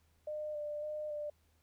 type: tone with vibrato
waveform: sine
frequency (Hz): 600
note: D5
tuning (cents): +37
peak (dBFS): -37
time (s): 0.27-1.3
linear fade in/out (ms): 5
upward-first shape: square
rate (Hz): 1.8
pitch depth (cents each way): 17
effects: added 79 Hz sine -70 dBFS peak until 1.62 s + pink hiss -75 dBFS RMS until 1.62 s